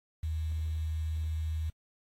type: tone with quantisation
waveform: sine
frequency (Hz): 79.1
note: D#2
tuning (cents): +29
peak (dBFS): -30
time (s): 0.23-1.7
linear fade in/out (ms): 5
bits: 9
effects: AAC 48 kbps